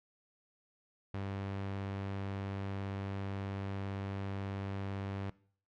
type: tone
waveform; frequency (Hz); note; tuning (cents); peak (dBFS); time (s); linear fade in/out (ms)
sawtooth; 98.1; G2; +2; -33; 1.14-5.3; 0
effects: noise-tail reverb RT60 0.5 s tail -20 dB re dry + low-pass 3000 Hz 12 dB/octave